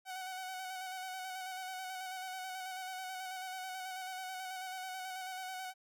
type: tone with vibrato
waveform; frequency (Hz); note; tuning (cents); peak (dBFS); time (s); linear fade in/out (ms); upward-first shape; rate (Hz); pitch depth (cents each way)
sawtooth; 748; F#5; +19; -37; 0.05-5.74; 50; square; 9.2; 24
effects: none

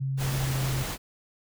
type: tone with pitch glide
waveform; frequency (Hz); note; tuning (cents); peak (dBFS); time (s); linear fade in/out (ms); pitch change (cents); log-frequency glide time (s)
sine; 134.7 to 131.62; C#3 to C3; -49 to +11; -26; 0-0.84; 20; -40; 0.16-0.61
type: noise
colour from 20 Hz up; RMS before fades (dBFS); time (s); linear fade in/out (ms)
pink; -33; 0.17-0.98; 50
effects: none

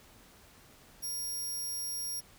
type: tone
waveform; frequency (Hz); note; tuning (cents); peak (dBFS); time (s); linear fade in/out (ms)
10% pulse; 5600; F8; +4; -29; 1.02-2.21; 20
effects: pink hiss -58 dBFS RMS until 2.38 s

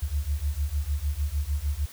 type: beating tone pair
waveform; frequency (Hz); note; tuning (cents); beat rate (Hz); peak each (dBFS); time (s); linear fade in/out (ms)
sine; 69.3 / 75.9; C#2 / D#2; 0 / -42; 6.6; -28; 0.02-1.86; 10
effects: white hiss -47 dBFS RMS until 1.92 s

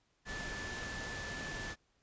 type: tone in noise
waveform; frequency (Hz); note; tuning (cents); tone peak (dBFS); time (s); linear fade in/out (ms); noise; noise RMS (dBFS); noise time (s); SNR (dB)
sine; 1745; A6; -15; -43; 0.25-1.76; 50; pink; -43; 0.25-1.76; -3
effects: pink hiss -75 dBFS RMS until 2.02 s + resampled to 16000 Hz

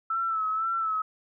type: tone with vibrato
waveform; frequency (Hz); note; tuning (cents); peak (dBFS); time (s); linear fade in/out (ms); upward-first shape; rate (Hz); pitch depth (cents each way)
sine; 1316; E6; -3; -25; 0.1-1.02; 5; sine; 2; 49
effects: none

